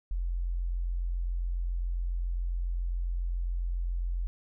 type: tone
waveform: sine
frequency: 43.65 Hz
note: F1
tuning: in tune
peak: -28 dBFS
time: 0.11-4.27 s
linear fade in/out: 0 ms
effects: none